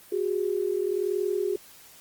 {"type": "tone pair together", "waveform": "sine", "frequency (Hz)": [367.5, 408.6], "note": ["F#4", "G#4"], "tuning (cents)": [-12, -28], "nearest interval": "major second", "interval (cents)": 184, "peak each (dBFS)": -27, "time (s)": [0.12, 1.56], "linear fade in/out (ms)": 5, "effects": ["white hiss -51 dBFS RMS until 2 s", "Opus 24 kbps"]}